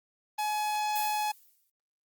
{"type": "tone", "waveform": "45% pulse", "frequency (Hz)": 846, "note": "G#5", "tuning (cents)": 32, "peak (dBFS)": -28, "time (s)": [0.38, 1.32], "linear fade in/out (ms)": 10}
{"type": "noise with exponential decay", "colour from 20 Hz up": "violet", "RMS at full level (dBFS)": -34, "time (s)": [0.96, 1.7], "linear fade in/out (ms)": 2, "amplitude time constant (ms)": 160}
{"effects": ["Opus 24 kbps"]}